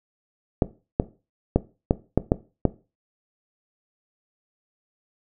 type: clicks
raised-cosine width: 2 ms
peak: -3 dBFS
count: 7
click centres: 0.622 / 0.999 / 1.56 / 1.909 / 2.176 / 2.319 / 2.653 s
effects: noise-tail reverb RT60 0.3 s tail -17 dB re dry